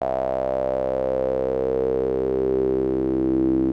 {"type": "tone with band-pass filter sweep", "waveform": "sawtooth", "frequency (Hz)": 65.41, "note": "C2", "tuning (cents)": 0, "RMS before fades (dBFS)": -22, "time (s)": [0.01, 3.72], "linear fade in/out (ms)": 5, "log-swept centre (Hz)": [670, 310], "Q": 8.4, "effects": []}